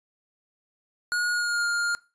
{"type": "tone with pitch glide", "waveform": "square", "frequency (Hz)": [1444, 1410.2], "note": ["F#6", "F6"], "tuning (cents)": [-43, 16], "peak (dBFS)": -24, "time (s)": [1.12, 1.95], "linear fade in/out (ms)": 0, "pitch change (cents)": -41, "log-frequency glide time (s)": [1.32, 1.66], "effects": ["noise-tail reverb RT60 0.3 s tail -21 dB re dry", "resampled to 22050 Hz"]}